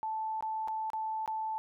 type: tone with dropouts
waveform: sine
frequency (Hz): 877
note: A5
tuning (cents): -6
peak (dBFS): -32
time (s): 0.03-1.58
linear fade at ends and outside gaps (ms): 0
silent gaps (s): 0.408-0.425 / 0.676-0.683 / 0.902-0.933 / 1.26-1.277
effects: none